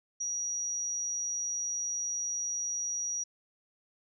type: tone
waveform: sine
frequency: 5770 Hz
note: F#8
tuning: 44 cents flat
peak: -31 dBFS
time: 0.2-3.24 s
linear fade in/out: 10 ms
effects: none